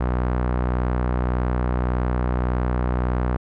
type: tone with low-pass filter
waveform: sawtooth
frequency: 61.74 Hz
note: B1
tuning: in tune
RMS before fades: -22 dBFS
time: 0-3.37 s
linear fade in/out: 10 ms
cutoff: 1300 Hz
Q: 1.3
effects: none